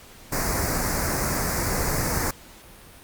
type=band-stop noise; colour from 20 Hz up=pink; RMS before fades=-25 dBFS; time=0.32-2.31 s; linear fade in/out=5 ms; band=2200 to 4700 Hz; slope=48 dB/octave; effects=pink hiss -47 dBFS RMS until 3.03 s + Opus 48 kbps